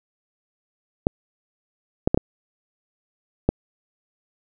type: clicks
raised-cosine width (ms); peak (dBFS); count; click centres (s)
2; -3; 5; 1.069 / 2.075 / 2.145 / 2.175 / 3.49
effects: none